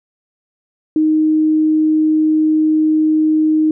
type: tone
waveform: sine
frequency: 311.1 Hz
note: D#4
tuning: in tune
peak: -10 dBFS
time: 0.96-3.71 s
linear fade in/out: 2 ms
effects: none